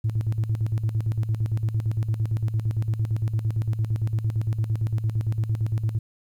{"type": "tone with tremolo", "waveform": "sine", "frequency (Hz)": 110, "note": "A2", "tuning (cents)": 0, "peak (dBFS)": -18, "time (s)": [0.04, 5.99], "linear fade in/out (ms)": 10, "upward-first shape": "square", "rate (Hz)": 8.8, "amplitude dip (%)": 70, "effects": ["tanh soft clip ceiling -17 dBFS", "10-bit"]}